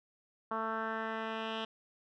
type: tone with low-pass filter sweep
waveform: 10% pulse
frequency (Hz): 222.3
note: A3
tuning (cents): +18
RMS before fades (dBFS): -37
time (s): 0.51-1.65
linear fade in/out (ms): 5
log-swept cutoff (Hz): 1200 to 3100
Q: 3.2
effects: none